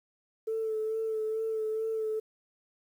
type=tone with vibrato; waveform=sine; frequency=440 Hz; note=A4; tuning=in tune; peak=-28 dBFS; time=0.47-2.2 s; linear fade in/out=10 ms; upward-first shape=sine; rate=2.3 Hz; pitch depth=23 cents each way; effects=tanh soft clip ceiling -24 dBFS + 10-bit

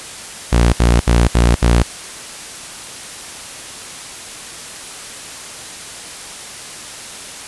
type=tone bursts; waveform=sawtooth; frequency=58.7 Hz; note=A#1; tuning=13 cents sharp; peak=-5 dBFS; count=5; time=0.52-1.83 s; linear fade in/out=10 ms; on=210 ms; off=65 ms; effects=white hiss -31 dBFS RMS until 7.47 s + resampled to 24000 Hz

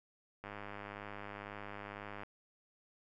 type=click train; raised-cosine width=0.5 ms; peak=-30 dBFS; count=184; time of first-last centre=0.44-2.234 s; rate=102 Hz; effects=none

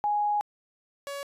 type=tone pair in turn; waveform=sine / sawtooth; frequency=830.6 / 562.6 Hz; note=G#5 / C#5; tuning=0 / +26 cents; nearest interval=perfect fifth; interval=674 cents; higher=first; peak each=-23 / -30 dBFS; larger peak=first; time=0.04-0.41 / 1.07-1.23 s; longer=first; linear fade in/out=0 ms; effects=resampled to 32000 Hz

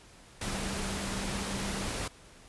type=tone in noise; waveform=sine; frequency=196 Hz; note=G3; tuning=in tune; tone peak=-38 dBFS; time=0.46-1.87 s; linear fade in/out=5 ms; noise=pink; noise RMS=-35 dBFS; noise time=0.41-2.08 s; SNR=-6 dB; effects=pink hiss -55 dBFS RMS until 2.48 s + resampled to 24000 Hz

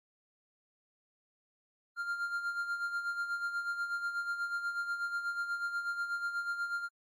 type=tone with tremolo; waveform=triangle; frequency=1396.9 Hz; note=F6; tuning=in tune; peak=-29 dBFS; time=1.96-6.89 s; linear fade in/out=50 ms; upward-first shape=sine; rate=8.2 Hz; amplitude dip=60%; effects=AAC 48 kbps

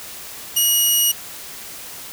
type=tone; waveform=10% pulse; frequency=2900 Hz; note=F#7; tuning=35 cents flat; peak=-6 dBFS; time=0.56-1.12 s; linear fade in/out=10 ms; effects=white hiss -35 dBFS RMS until 2.12 s

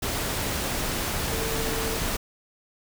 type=tone in noise; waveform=sine; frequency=450 Hz; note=A4; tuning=39 cents sharp; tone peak=-32 dBFS; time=1.31-1.98 s; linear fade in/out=10 ms; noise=pink; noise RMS=-28 dBFS; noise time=0.02-2.17 s; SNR=-7 dB; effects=none

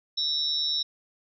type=tone cluster; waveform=sine; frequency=3770 / 3919 / 5390 Hz; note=A#7 / B7 / E8; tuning=+19 / -14 / +38 cents; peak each=-29 dBFS; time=0.17-0.83 s; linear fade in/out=10 ms; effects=none

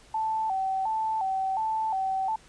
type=tone with vibrato; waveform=sine; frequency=821 Hz; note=G#5; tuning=20 cents flat; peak=-25 dBFS; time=0.14-2.36 s; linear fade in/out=5 ms; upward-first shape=square; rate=1.4 Hz; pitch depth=120 cents each way; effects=pink hiss -55 dBFS RMS until 2.48 s + resampled to 22050 Hz

